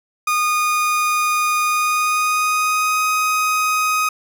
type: tone with pitch glide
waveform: 30% pulse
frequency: 1228 to 1255.3 Hz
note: D#6 to D#6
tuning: -23 to +15 cents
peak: -13 dBFS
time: 0.27-4.09 s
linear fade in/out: 5 ms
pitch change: +38 cents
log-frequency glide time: 1.64-3.03 s
effects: none